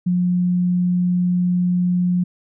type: tone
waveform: sine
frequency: 178.7 Hz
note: F3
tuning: 40 cents sharp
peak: -15 dBFS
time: 0.06-2.24 s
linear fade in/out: 10 ms
effects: none